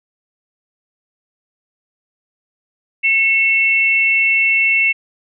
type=tone pair together; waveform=sine; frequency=2196 / 2687 Hz; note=C#7 / E7; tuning=-17 / +33 cents; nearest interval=minor third; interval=350 cents; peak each=-14 dBFS; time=3.03-4.93 s; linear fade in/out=20 ms; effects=none